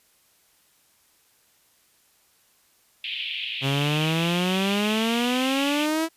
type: band-pass noise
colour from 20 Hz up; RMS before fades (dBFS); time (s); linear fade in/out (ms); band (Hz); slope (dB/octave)
pink; -31; 3.04-5.86; 2; 2500 to 3400; 48
type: exponential sweep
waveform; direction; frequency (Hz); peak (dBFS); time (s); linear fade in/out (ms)
sawtooth; up; 133.8 to 329.6; -18; 3.61-6.09; 50
effects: white hiss -62 dBFS RMS until 6.16 s + resampled to 32000 Hz